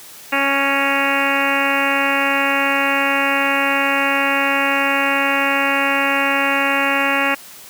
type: harmonic tone with a mistuned harmonic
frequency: 277.2 Hz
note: C#4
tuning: in tune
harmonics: 1 / 2 / 3 / 4 / 5 / 6 / 7 / 8 / 9 / 10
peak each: -24 / -24 / -24 / -24 / -24 / -24 / -24 / -24 / -24 / -24 dBFS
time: 0.32-7.35 s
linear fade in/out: 10 ms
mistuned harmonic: 7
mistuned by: -21 cents
effects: white hiss -39 dBFS RMS until 7.69 s + high-pass 100 Hz 12 dB/octave